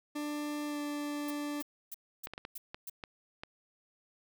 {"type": "tone with pitch glide", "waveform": "40% pulse", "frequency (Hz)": [295.8, 292.7], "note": ["D4", "D4"], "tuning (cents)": [13, -6], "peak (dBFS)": -34, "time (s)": [0.15, 1.62], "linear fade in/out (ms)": 10, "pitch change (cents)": -19, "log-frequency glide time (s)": [0.66, 0.79]}
{"type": "noise bursts", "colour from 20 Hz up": "violet", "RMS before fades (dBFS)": -42, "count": 6, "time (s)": [1.28, 2.898], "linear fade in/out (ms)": 5, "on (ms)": 28, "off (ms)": 290}
{"type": "clicks", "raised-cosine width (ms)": 0.3, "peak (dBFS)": -25, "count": 7, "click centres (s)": [2.271, 2.336, 2.379, 2.451, 2.745, 3.038, 3.435]}
{"effects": []}